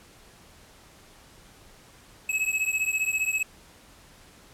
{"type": "beating tone pair", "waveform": "square", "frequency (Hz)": [2565, 2580], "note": ["E7", "E7"], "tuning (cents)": [-48, -38], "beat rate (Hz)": 15, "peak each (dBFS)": -28, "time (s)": [2.29, 3.43], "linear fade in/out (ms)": 5, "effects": ["pink hiss -53 dBFS RMS until 4.53 s", "low-pass 12000 Hz 12 dB/octave"]}